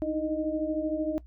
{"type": "tone cluster", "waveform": "sine", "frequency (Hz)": [305.9, 319, 618], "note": ["D#4", "D#4", "D#5"], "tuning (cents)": [-29, 43, -12], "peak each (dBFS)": -31, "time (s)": [0.02, 1.18], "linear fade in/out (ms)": 0, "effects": ["noise-tail reverb RT60 0.1 s tail -18 dB re dry", "added 60 Hz sine -46 dBFS peak until 1.26 s"]}